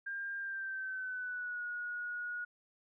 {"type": "tone with pitch glide", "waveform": "sine", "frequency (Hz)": [1600, 1450.4], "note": ["G6", "F#6"], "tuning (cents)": [35, -35], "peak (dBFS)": -37, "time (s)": [0.06, 2.45], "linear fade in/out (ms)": 10, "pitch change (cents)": -170, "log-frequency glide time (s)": [0.38, 1.63], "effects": []}